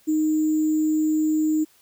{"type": "tone with sample-and-hold", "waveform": "sine", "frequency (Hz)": 310, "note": "D#4", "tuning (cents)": -6, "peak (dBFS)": -18, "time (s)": [0.07, 1.65], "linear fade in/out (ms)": 20, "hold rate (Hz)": 7350, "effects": ["white hiss -58 dBFS RMS until 1.81 s"]}